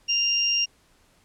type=tone pair together; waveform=sine; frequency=2794 / 5588 Hz; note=F7 / F8; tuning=0 / 0 cents; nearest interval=octave; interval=1200 cents; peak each=-23 dBFS; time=0.08-0.66 s; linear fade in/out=20 ms; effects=pink hiss -61 dBFS RMS until 1.24 s + low-pass 11000 Hz 12 dB/octave